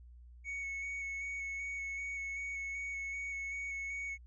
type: tone with vibrato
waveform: triangle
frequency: 2217 Hz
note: C#7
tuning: in tune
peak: -36 dBFS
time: 0.44-4.18 s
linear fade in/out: 50 ms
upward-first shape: square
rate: 2.6 Hz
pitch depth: 12 cents each way
effects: added 60 Hz sine -52 dBFS peak until 4.26 s + resampled to 22050 Hz